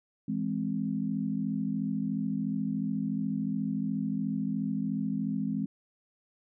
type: chord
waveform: sine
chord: E augmented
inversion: none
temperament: equal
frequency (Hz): 164.81 / 207.7 / 261.6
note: E3 / G#3 / B#3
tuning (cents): 0 / 0 / 0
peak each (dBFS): -35 / -31 / -33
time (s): 0.28-5.66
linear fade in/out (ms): 5
effects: none